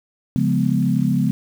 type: chord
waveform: sine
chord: C# dominant seventh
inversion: none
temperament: equal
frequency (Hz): 138.59 / 174.61 / 207.7 / 246.9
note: C#3 / E#3 / G#3 / B3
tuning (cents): 0 / 0 / 0 / 0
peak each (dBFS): -21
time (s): 0.36-1.31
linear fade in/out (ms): 0
effects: 7-bit